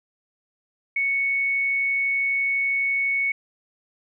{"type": "tone", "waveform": "sine", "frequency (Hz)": 2217, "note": "C#7", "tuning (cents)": 0, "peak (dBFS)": -20, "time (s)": [0.96, 3.32], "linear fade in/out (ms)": 5, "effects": []}